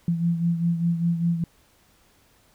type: beating tone pair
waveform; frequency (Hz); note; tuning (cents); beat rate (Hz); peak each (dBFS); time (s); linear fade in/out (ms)
sine; 168.9 / 173.9; E3 / F3; +42 / -7; 5; -21 / -28; 0.08-1.44; 2
effects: pink hiss -60 dBFS RMS until 2.54 s